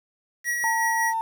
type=tone with tremolo; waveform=square; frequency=1915 Hz; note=A#6; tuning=46 cents sharp; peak=-23 dBFS; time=0.44-1.14 s; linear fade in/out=50 ms; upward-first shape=sine; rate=5.4 Hz; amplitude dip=30%
type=tone; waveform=sine; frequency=900 Hz; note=A5; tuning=39 cents sharp; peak=-23 dBFS; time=0.64-1.21 s; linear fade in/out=0 ms
effects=8-bit